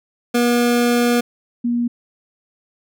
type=tone pair in turn; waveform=25% pulse / sine; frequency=240.3 / 238.8 Hz; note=B3 / A#3; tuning=-47 / +42 cents; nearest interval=unison; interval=11 cents; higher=first; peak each=-10 / -16 dBFS; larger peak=first; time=0.34-1.21 / 1.64-1.88 s; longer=first; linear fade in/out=10 ms; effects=none